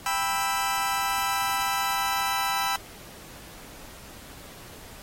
sawtooth chord, E minor, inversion first, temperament just, 791.1 / 988.9 / 1318.5 Hz, G5 / B5 / E6, +16 / +2 / 0 cents, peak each -25 dBFS, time 0.06-2.76 s, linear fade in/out 2 ms, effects pink hiss -46 dBFS RMS until 5.02 s + AAC 48 kbps

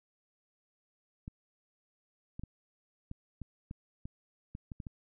clicks, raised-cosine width 5 ms, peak -29 dBFS, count 11, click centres 1.279 / 2.395 / 2.436 / 3.114 / 3.417 / 3.711 / 4.055 / 4.551 / 4.718 / 4.802 / 4.868 s, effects none

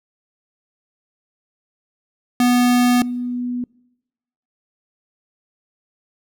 square / sine tone pair in turn, 245.7 / 245.7 Hz, B3 / B3, -9 / -9 cents, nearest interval unison, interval 0 cents, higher neither, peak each -13 / -21 dBFS, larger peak first, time 2.4-3.02 / 3.02-3.64 s, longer neither, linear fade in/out 2 ms, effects noise-tail reverb RT60 0.9 s tail -25 dB re dry

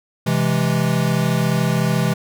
square chord, C augmented, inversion none, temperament equal, 130.81 / 164.81 / 207.7 Hz, C3 / E3 / G#3, 0 / 0 / 0 cents, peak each -21 / -20 / -23 dBFS, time 0.26-2.14 s, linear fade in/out 10 ms, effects none

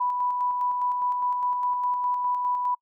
sine tone with tremolo, 987.8 Hz, B5, in tune, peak -22 dBFS, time 0-2.75 s, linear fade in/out 10 ms, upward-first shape square, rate 4.9 Hz, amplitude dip 30%, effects noise-tail reverb RT60 0.1 s tail -26 dB re dry

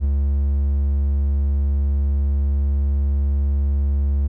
triangle tone with ADSR envelope, 70.1 Hz, C#2, 20 cents sharp, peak -12 dBFS, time 0-4.28 s, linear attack 47 ms, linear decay 4 ms, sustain -2 dB, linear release 16 ms, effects none

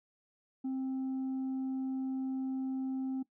triangle tone with tanh clipping, 263.4 Hz, C4, 12 cents sharp, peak -33 dBFS, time 0.64-3.23 s, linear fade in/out 10 ms, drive 7 dB, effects noise-tail reverb RT60 0.1 s tail -18 dB re dry

